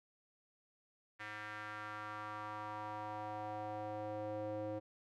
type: tone with band-pass filter sweep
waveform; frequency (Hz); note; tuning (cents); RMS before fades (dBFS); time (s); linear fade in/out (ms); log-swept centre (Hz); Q
square; 106; G#2; +36; -44; 1.19-4.8; 20; 1800 to 470; 2.7
effects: none